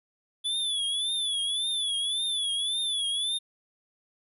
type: tone with vibrato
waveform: square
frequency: 3442 Hz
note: A7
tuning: 39 cents flat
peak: -27 dBFS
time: 0.44-3.39 s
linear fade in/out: 20 ms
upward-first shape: triangle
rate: 1.8 Hz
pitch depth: 110 cents each way
effects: resampled to 32000 Hz